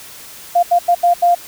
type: tone bursts at uneven times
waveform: sine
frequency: 698.5 Hz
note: F5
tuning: in tune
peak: -8 dBFS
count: 5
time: 0.55-0.63 / 0.71-0.79 / 0.88-0.95 / 1.03-1.14 / 1.22-1.35 s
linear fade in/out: 10 ms
effects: white hiss -36 dBFS RMS until 1.47 s